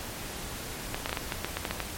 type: clicks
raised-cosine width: 0.3 ms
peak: -13 dBFS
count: 11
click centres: 0.945 / 1.059 / 1.094 / 1.129 / 1.172 / 1.322 / 1.446 / 1.57 / 1.652 / 1.71 / 1.803 s
effects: pink hiss -38 dBFS RMS until 1.97 s + MP3 64 kbps